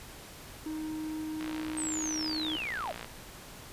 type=tone; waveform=triangle; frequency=311.7 Hz; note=D#4; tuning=3 cents sharp; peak=-32 dBFS; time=0.66-2.56 s; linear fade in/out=2 ms
type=click train; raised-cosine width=0.3 ms; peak=-24 dBFS; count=97; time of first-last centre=1.41-3.045 s; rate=58.7 Hz
type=linear sweep; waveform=sine; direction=down; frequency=8372 to 554 Hz; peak=-33 dBFS; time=1.77-2.92 s; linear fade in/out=5 ms
effects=pink hiss -48 dBFS RMS until 3.72 s + resampled to 32000 Hz